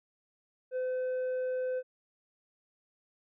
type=tone with tanh clipping; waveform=sine; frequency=510 Hz; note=C5; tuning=44 cents flat; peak=-31 dBFS; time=0.71-1.83 s; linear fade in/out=50 ms; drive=4 dB; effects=none